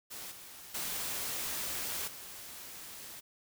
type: noise with level steps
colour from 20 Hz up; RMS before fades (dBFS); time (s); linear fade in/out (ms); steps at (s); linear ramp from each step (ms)
white; -44 / -50 / -37 / -47; 0.1-3.21; 20; 0.31 / 0.74 / 2.07; 10
effects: none